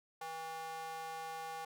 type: tone with high-pass filter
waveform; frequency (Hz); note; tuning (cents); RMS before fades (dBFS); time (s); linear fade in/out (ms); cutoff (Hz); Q
square; 161.4; E3; -36; -44; 0.21-1.65; 5; 770; 2.9
effects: none